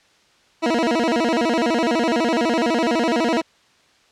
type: tone with vibrato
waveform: 20% pulse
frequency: 277.2 Hz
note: C#4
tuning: in tune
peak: -12 dBFS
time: 0.62-3.42 s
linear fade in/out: 20 ms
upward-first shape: square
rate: 12 Hz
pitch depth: 280 cents each way
effects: white hiss -56 dBFS RMS until 4.11 s + low-pass 5000 Hz 12 dB/octave